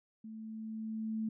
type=tone with level ramp; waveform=sine; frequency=220 Hz; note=A3; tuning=in tune; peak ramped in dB=-44 to -32 dBFS; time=0.24-1.29 s; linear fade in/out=5 ms; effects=none